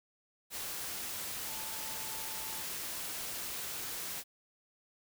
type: tone in noise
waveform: sine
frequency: 880 Hz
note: A5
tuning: in tune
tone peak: -50 dBFS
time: 1.45-2.65 s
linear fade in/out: 50 ms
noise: white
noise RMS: -40 dBFS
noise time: 0.5-4.24 s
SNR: -13 dB
effects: none